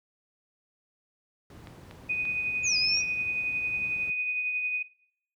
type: noise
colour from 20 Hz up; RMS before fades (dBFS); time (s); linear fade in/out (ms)
brown; -42; 1.5-4.1; 2
type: clicks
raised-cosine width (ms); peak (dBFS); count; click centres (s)
0.3; -29; 4; 1.672 / 1.911 / 2.253 / 2.973
type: tone with tremolo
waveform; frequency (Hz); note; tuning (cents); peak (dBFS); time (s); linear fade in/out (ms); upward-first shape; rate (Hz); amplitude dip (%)
sine; 2489; D#7; 0; -25; 2.09-4.83; 10; triangle; 11; 35
type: exponential two-way sweep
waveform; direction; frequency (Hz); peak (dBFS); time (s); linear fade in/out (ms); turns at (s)
sine; down then up; 7090 to 4894 to 5790; -24; 2.63-3.03; 50; 2.77
effects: noise-tail reverb RT60 0.6 s tail -18 dB re dry + high-pass 100 Hz 12 dB/octave